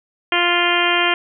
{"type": "harmonic tone", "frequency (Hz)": 349.2, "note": "F4", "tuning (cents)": 0, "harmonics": [1, 2, 3, 4, 5, 6, 7, 8, 9], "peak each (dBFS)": [-23, -23, -23, -23, -23, -23, -23, -23, -23], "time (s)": [0.32, 1.14], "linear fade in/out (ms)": 2, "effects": []}